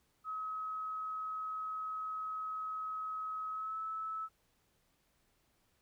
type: tone with pitch glide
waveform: sine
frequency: 1277 to 1303.1 Hz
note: D#6 to E6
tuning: +45 to -20 cents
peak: -37 dBFS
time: 0.24-4.29 s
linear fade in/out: 50 ms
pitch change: +35 cents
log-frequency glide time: 3.51-3.78 s
effects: pink hiss -75 dBFS RMS until 5.81 s